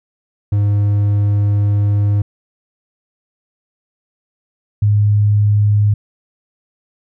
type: tone pair in turn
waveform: triangle / sine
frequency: 102.4 / 104.01 Hz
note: G#2 / G#2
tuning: -24 / +3 cents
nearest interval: unison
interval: 27 cents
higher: second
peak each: -9 dBFS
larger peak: neither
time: 0.52-2.22 / 4.82-5.94 s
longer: first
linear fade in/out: 5 ms
effects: none